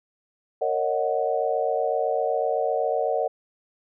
sine chord, D# minor seventh, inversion second, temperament equal with one note detuned, 460.5 / 554.4 / 622.3 / 740 Hz, A#4 / C#5 / D#5 / F#5, -21 / 0 / 0 / 0 cents, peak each -27 dBFS, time 0.61-3.28 s, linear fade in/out 10 ms, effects none

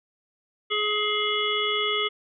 harmonic tone, 421.1 Hz, G#4, 24 cents sharp, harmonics 1 / 3 / 5 / 7 / 8, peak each -29 / -29 / -29 / -29 / -29 dBFS, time 0.7-2.09 s, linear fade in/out 20 ms, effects none

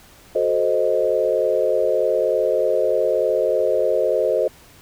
sine chord, F# diminished seventh, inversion none, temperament equal, 370 / 440 / 523.3 / 622.3 Hz, F#4 / A4 / C5 / Eb5, 0 / 0 / 0 / 0 cents, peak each -25 / -22 / -20 / -21 dBFS, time 0.35-4.48 s, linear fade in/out 5 ms, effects pink hiss -48 dBFS RMS until 4.81 s

